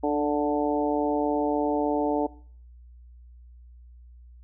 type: harmonic tone with a mistuned harmonic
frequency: 146.83 Hz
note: D3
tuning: in tune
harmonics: 2 / 3 / 4 / 5 / 6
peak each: -26 / -28 / -29 / -30 / -31 dBFS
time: 0.03-2.27 s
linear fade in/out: 10 ms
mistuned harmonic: 2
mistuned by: +19 cents
effects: noise-tail reverb RT60 0.5 s tail -21 dB re dry + added 60 Hz sine -46 dBFS peak until 4.43 s